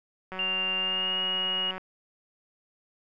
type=click train; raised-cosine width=0.5 ms; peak=-23 dBFS; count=274; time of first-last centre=0.32-1.78 s; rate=187 Hz
type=tone with pitch glide; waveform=sine; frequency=2794 to 2878 Hz; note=F7 to F#7; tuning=0 to -49 cents; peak=-26 dBFS; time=0.39-1.71 s; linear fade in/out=2 ms; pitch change=+51 cents; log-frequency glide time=0.77-1.21 s
effects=none